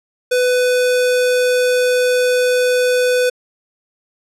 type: tone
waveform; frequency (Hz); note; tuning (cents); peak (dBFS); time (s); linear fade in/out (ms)
square; 498.8; B4; +17; -13; 0.31-3.3; 10
effects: low-pass 12000 Hz 12 dB/octave